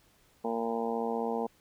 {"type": "harmonic tone with a mistuned harmonic", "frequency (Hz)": 115.3, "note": "A#2", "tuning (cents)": -19, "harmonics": [2, 3, 4, 5, 6, 7, 8, 9], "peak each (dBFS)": [-35, -43, -33, -42, -39, -37, -41, -46], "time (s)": [0.44, 1.47], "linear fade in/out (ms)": 10, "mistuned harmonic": 9, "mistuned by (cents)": -54, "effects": ["pink hiss -65 dBFS RMS until 1.6 s"]}